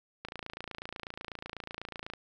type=click train; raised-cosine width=0.3 ms; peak=-23 dBFS; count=54; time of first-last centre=0.25-2.136 s; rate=28.1 Hz; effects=none